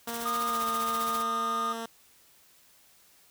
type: tone with pitch glide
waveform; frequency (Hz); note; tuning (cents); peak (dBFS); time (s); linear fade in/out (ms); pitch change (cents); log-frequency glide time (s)
10% pulse; 233.1 to 228.3; A#3 to A#3; 0 to -36; -26; 0.07-1.86; 5; -36; 0.49-0.63
type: noise with tremolo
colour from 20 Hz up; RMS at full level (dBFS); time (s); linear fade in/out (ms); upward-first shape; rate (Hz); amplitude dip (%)
white; -37; 0.07-1.23; 20; sine; 15; 65
type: tone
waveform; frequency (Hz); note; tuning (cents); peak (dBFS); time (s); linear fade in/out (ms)
triangle; 1227; D#6; -25; -26; 0.25-1.73; 10
effects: white hiss -60 dBFS RMS until 3.3 s